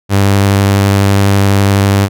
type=tone with vibrato; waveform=sawtooth; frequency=99.2 Hz; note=G2; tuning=21 cents sharp; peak=-3 dBFS; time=0.09-2.09 s; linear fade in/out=50 ms; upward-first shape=sine; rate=12 Hz; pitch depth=12 cents each way; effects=none